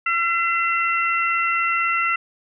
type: harmonic tone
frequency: 678 Hz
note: E5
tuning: 49 cents sharp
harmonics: 2 / 3 / 4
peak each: -21 / -23 / -24 dBFS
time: 0.06-2.16 s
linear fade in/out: 5 ms
effects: none